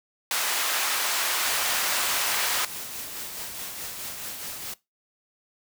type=high-pass noise; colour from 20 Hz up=pink; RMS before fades=-26 dBFS; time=0.31-2.65 s; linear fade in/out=2 ms; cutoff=1000 Hz; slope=12 dB/octave
type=noise with tremolo; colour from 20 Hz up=white; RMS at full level=-34 dBFS; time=1.45-4.74 s; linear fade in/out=5 ms; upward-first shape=triangle; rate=4.7 Hz; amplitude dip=40%
effects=noise-tail reverb RT60 0.2 s tail -20 dB re dry